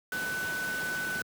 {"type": "tone in noise", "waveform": "sine", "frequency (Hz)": 1500, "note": "F#6", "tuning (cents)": 23, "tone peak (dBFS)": -31, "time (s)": [0.12, 1.22], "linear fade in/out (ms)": 2, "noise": "pink", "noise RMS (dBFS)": -38, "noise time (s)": [0.12, 1.22], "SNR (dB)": 4, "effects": ["high-pass 150 Hz 12 dB/octave"]}